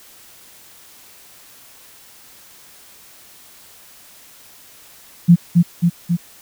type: tone with echo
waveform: sine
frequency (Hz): 172.4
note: F3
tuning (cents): -22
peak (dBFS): -4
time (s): 5.28-5.36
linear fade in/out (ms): 20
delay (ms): 270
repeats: 3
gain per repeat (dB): -3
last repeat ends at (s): 6.17
effects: white hiss -45 dBFS RMS until 6.41 s